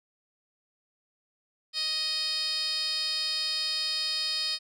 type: tone with band-pass filter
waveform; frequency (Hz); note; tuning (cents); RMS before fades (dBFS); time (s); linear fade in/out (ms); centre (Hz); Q
10% pulse; 625; D#5; +8; -30; 1.73-4.59; 50; 4800; 8.5
effects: none